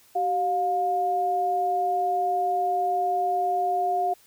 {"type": "tone pair together", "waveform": "sine", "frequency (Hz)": [381.5, 710.7], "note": ["G4", "F5"], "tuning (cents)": [-47, 30], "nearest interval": "major seventh", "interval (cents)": 1077, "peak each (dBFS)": [-30, -22], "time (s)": [0.15, 4.14], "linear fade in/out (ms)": 10, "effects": ["white hiss -57 dBFS RMS until 4.26 s"]}